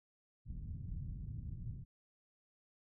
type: low-pass noise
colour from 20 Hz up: white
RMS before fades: -44 dBFS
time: 0.45-1.85 s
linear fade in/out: 50 ms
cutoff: 140 Hz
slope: 24 dB/octave
effects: none